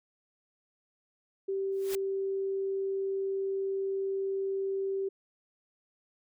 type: tone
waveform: sine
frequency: 388.8 Hz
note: G4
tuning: 14 cents flat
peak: -29 dBFS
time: 1.48-5.09 s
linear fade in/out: 10 ms
type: noise with exponential growth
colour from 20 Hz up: white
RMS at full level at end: -36 dBFS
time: 1.72-1.95 s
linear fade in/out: 0 ms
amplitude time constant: 50 ms
effects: none